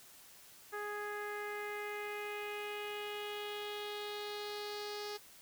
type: tone with low-pass filter sweep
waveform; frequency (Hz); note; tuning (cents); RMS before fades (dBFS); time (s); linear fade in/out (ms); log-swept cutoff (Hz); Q
sawtooth; 415.3; G#4; 0; -42; 0.72-5.18; 20; 1600 to 5000; 3.4
effects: white hiss -58 dBFS RMS until 5.41 s